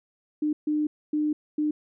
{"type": "tone bursts at uneven times", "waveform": "sine", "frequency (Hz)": 301.7, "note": "D4", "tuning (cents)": 47, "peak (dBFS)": -22, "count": 4, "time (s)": [[0.42, 0.53], [0.67, 0.87], [1.13, 1.33], [1.58, 1.71]], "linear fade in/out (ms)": 5, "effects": []}